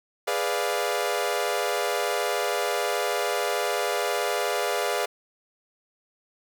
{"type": "chord", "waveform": "sawtooth", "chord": "G# diminished seventh", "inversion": "none", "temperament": "equal", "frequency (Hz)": [415.3, 493.9, 587.3, 698.5], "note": ["G#4", "B4", "D5", "F5"], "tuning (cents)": [0, 0, 0, 0], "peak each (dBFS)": -26, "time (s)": [0.27, 5.06], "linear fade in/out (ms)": 10, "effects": []}